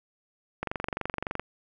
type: click train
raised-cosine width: 0.5 ms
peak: -15 dBFS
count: 19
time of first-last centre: 0.63-1.396 s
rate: 23.5 Hz
effects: none